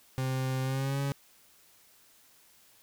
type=tone with pitch glide; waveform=40% pulse; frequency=130.81 to 139.39 Hz; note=C3 to C#3; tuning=0 to +10 cents; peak=-28 dBFS; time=0.18-1.12 s; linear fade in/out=0 ms; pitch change=+110 cents; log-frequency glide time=0.62-1.01 s; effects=white hiss -61 dBFS RMS until 2.82 s